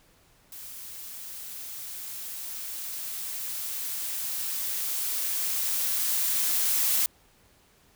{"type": "noise with level ramp", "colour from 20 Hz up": "blue", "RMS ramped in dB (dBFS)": [-42, -24], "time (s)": [0.52, 7.06], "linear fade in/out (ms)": 2, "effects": ["pink hiss -61 dBFS RMS until 7.95 s"]}